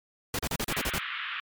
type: noise bursts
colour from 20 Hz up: pink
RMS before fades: -30 dBFS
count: 8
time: 0.34-0.984 s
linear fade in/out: 2 ms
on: 49 ms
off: 36 ms
type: band-pass noise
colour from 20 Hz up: pink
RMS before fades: -35 dBFS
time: 0.71-1.4 s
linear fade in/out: 0 ms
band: 1200 to 3400 Hz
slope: 48 dB/octave
effects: MP3 96 kbps